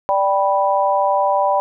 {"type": "chord", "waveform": "sine", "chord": "G major", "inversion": "second", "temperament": "equal with one note detuned", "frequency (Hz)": [587.3, 784, 983.8], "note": ["D5", "G5", "B5"], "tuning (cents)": [0, 0, -7], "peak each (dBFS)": -18, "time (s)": [0.09, 1.6], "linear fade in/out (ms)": 0, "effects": []}